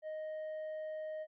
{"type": "tone with tanh clipping", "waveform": "sine", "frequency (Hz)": 622.3, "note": "D#5", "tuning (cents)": 0, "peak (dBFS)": -40, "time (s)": [0.02, 1.27], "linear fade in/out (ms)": 50, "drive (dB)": 4, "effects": []}